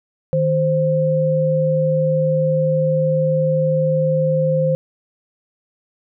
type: tone pair together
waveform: sine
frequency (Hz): 155.58 / 523.3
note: D#3 / C5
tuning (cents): 0 / 0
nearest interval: octave + major sixth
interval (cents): 2100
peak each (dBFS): -18 / -16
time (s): 0.33-4.75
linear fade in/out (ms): 0
effects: none